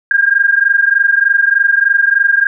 sine tone pair together, 1600 / 1623.3 Hz, G6 / G#6, +35 / -40 cents, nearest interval unison, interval 25 cents, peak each -11 dBFS, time 0.11-2.47 s, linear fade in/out 2 ms, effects none

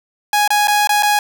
sawtooth tone with dropouts, 830.6 Hz, G#5, in tune, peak -8 dBFS, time 0.33-1.19 s, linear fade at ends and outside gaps 2 ms, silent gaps 0.477-0.504 / 0.673-0.681 / 0.873-0.892 / 1.025-1.031 s, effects none

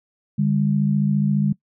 sine tone pair together, 146.83 / 201.4 Hz, D3 / G3, 0 / +47 cents, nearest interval perfect fourth, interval 547 cents, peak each -19 dBFS, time 0.38-1.53 s, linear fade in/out 10 ms, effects noise-tail reverb RT60 0.1 s tail -21 dB re dry

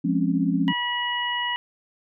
sine chord, Db major seventh, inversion first, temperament equal, 174.61 / 207.7 / 261.6 / 277.2 Hz, F3 / Ab3 / C4 / Db4, 0 / 0 / 0 / 0 cents, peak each -24 / -27 / -26 / -24 dBFS, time 0.04-0.73 s, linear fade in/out 10 ms
harmonic tone, 970 Hz, B5, 31 cents flat, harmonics 1 / 2 / 3, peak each -28 / -28 / -28 dBFS, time 0.68-1.56 s, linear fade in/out 0 ms
effects none

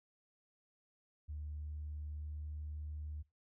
sine tone with pitch glide, 75.1 to 75.54 Hz, D2 to D2, +39 to +49 cents, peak -40 dBFS, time 1.28-3.23 s, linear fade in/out 20 ms, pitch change +10 cents, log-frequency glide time 1.97-2.52 s, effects noise-tail reverb RT60 0.3 s tail -25 dB re dry + tanh soft clip ceiling -36 dBFS

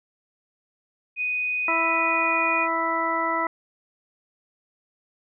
sine tone with pitch glide, 2489 to 2459 Hz, D#7 to D#7, 0 to -21 cents, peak -23 dBFS, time 1.16-2.68 s, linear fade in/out 50 ms, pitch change -21 cents, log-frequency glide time 1.65-2.45 s
harmonic tone, 329.6 Hz, E4, in tune, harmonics 1 / 2 / 3 / 4 / 6, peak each -32 / -30 / -26 / -27 / -29 dBFS, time 1.68-3.47 s, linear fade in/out 2 ms
effects none

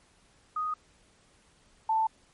sine tone pair in turn, 1244.5 / 884.7 Hz, D#6 / A5, 0 / +9 cents, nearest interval tritone, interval 591 cents, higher first, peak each -28 / -23 dBFS, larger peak second, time 0.56-0.74 / 1.89-2.07 s, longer neither, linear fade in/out 5 ms, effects pink hiss -63 dBFS RMS until 2.33 s + MP3 48 kbps

